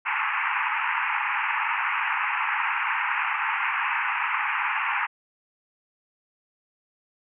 pink band-pass noise, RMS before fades -26 dBFS, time 0.05-5.07 s, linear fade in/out 20 ms, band 840 to 2700 Hz, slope 96 dB/octave, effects none

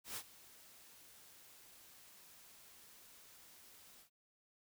white noise with ADSR envelope, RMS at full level -43 dBFS, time 0.04-4.1 s, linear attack 120 ms, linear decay 67 ms, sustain -18 dB, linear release 100 ms, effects none

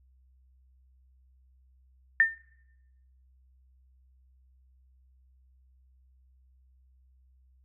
sine tone with exponential decay, 1806 Hz, A6, 45 cents sharp, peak -14 dBFS, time 2.2-2.38 s, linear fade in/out 1 ms, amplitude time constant 37 ms, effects noise-tail reverb RT60 1.0 s tail -25 dB re dry + added 64 Hz sine -59 dBFS peak until 7.64 s

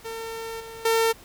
sawtooth tone with level steps, 452.7 Hz, A4, 49 cents sharp, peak -28 / -34 / -15 dBFS, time 0.04-1.13 s, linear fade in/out 20 ms, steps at 0.6 / 0.85 s, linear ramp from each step 5 ms, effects pink hiss -49 dBFS RMS until 1.24 s

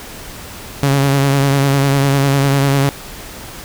sawtooth tone with vibrato, 138.59 Hz, C#3, in tune, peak -7 dBFS, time 0.83-2.89 s, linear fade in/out 0 ms, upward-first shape triangle, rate 10 Hz, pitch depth 43 cents each way, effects pink hiss -32 dBFS RMS until 3.64 s

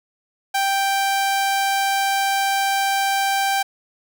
sawtooth tone, 785 Hz, G5, 2 cents sharp, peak -14 dBFS, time 0.54-3.63 s, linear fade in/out 10 ms, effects none

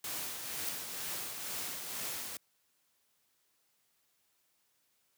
white noise with tremolo, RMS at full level -38 dBFS, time 0.04-2.37 s, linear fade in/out 2 ms, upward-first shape triangle, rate 2.1 Hz, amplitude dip 45%
violet noise with exponential growth, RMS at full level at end -30 dBFS, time 0.61-0.69 s, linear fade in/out 5 ms, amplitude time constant 16 ms
effects white hiss -75 dBFS RMS until 5.17 s + high-pass 80 Hz 12 dB/octave

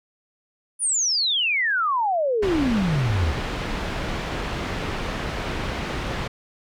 sine exponential sweep, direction down, 9956 to 69.3 Hz, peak -19 dBFS, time 0.79-3.34 s, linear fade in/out 50 ms
pink low-pass noise, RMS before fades -28 dBFS, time 2.42-6.28 s, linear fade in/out 10 ms, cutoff 3200 Hz, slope 12 dB/octave
effects none

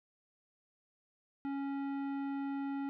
sine tone with tanh clipping, 277.2 Hz, C#4, in tune, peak -37 dBFS, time 1.45-2.89 s, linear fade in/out 0 ms, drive 14 dB, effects none

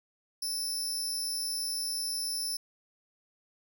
25% pulse tone with amplitude modulation, 5274 Hz, E8, in tune, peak -23 dBFS, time 0.42-2.57 s, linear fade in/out 5 ms, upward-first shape sine, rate 289 Hz, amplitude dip 75%, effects none

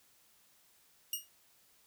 5% pulse tone with exponential decay, 2859 Hz, F7, 40 cents sharp, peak -22 dBFS, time 1.13-1.29 s, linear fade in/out 2 ms, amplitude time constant 34 ms, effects white hiss -67 dBFS RMS until 1.86 s

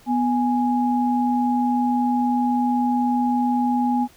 sine tone pair together, 246.7 / 830.6 Hz, B3 / G#5, -2 / 0 cents, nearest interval octave + major sixth, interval 2102 cents, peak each -19 / -22 dBFS, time 0.06-4.08 s, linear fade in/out 50 ms, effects pink hiss -52 dBFS RMS until 4.16 s

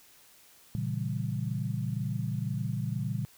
sine chord, A# diminished seventh, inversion none, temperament equal, 116.54 / 138.59 / 164.81 / 196 Hz, A#2 / C#3 / E3 / G3, 0 / 0 / 0 / 0 cents, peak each -33 / -34 / -37 / -37 dBFS, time 0.75-3.25 s, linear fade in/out 0 ms, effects white hiss -58 dBFS RMS until 3.37 s

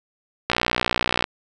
click train, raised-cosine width 0.3 ms, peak -3 dBFS, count 46, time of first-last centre 0.5-1.241 s, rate 60.7 Hz, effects none

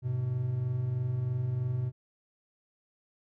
triangle tone pair together, 103 / 126.12 Hz, G#2 / B2, -14 / +37 cents, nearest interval major third, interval 351 cents, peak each -34 / -27 dBFS, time 0.02-1.92 s, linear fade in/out 50 ms, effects none

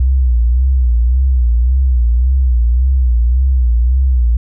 sine tone with vibrato, 61.9 Hz, B1, 5 cents sharp, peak -8 dBFS, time 0-4.37 s, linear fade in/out 5 ms, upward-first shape sine, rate 1.8 Hz, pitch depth 110 cents each way, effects none

